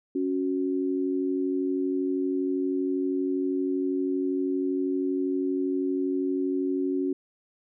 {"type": "tone pair together", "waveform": "sine", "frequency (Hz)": [277.2, 369.8], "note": ["C#4", "F#4"], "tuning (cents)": [0, -1], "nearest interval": "perfect fourth", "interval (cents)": 499, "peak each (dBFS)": [-26, -28], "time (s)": [0.15, 7.13], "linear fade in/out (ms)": 5, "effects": []}